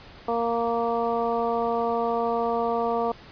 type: harmonic tone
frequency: 232.7 Hz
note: A#3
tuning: 3 cents flat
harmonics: 1 / 2 / 3 / 4 / 5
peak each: -32 / -26 / -27 / -31 / -32 dBFS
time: 0.28-3.12 s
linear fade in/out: 5 ms
effects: pink hiss -47 dBFS RMS until 3.31 s + resampled to 11025 Hz